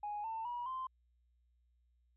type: tone with pitch steps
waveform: sine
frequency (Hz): 830.6 / 895.4 / 965.2 / 1040.5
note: G#5 / A5 / B5 / C6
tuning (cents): 0 / +30 / -40 / -10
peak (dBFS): -37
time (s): 0.03-0.87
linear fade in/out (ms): 5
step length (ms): 210
effects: tanh soft clip ceiling -34 dBFS + added 60 Hz sine -70 dBFS peak until 2.16 s